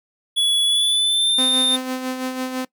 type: tone with pitch glide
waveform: square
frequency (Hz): 3392 to 3615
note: G#7 to A7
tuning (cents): +36 to +46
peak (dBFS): -16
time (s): 0.36-1.77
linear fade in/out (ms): 20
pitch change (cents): +110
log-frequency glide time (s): 0.64-1.41
type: tone with tremolo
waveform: sawtooth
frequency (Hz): 257.3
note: C4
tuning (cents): -29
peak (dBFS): -18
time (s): 1.38-2.65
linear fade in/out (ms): 5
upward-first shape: sine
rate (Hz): 6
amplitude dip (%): 50
effects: noise-tail reverb RT60 0.1 s tail -21 dB re dry